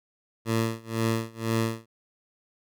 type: tone with tremolo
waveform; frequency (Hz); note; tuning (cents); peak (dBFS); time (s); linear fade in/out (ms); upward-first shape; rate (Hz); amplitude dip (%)
15% pulse; 113.2; A2; +50; -16; 0.45-1.86; 50; sine; 2; 95
effects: none